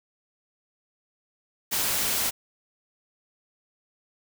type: noise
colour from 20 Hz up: white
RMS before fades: -26 dBFS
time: 1.71-2.31 s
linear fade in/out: 20 ms
effects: none